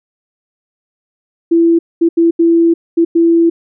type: tone bursts at uneven times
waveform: sine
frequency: 334.6 Hz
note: E4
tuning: 26 cents sharp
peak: -6 dBFS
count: 6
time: 1.51-1.79 / 2.01-2.09 / 2.17-2.31 / 2.39-2.74 / 2.97-3.05 / 3.15-3.5 s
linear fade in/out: 10 ms
effects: none